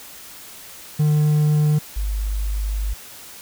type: tone pair in turn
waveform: triangle / sine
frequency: 150.7 / 50.99 Hz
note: D3 / G#1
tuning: +45 / -31 cents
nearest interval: octave + perfect fifth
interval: 1876 cents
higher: first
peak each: -12 / -20 dBFS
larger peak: first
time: 0.99-1.79 / 1.96-2.94 s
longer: second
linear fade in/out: 10 ms
effects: white hiss -40 dBFS RMS until 3.41 s